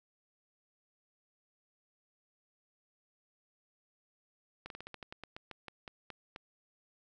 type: slowing click train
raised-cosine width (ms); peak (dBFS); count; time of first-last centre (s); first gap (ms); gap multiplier
0.3; -28; 15; 4.66-6.361; 42; 1.15
effects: none